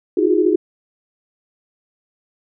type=tone cluster; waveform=sine; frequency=317 / 353.9 / 367 / 414.5 Hz; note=D#4 / F4 / F#4 / G#4; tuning=+32 / +23 / -14 / -3 cents; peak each=-18 dBFS; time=0.17-0.56 s; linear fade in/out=5 ms; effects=none